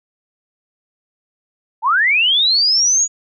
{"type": "linear sweep", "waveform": "sine", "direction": "up", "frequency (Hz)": [826, 6860], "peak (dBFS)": -11, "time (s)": [1.82, 3.08], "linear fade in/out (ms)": 50, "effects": []}